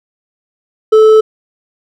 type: tone with hard clipping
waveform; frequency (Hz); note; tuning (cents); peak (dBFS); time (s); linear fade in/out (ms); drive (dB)
triangle; 435.6; A4; -17; -4; 0.92-1.21; 10; 8
effects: none